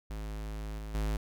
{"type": "tone with level steps", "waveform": "square", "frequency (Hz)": 52.9, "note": "G#1", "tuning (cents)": 33, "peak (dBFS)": [-37, -39, -30], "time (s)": [0.1, 1.17], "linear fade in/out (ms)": 5, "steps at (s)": [0.78, 0.94], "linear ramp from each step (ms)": 10, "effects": []}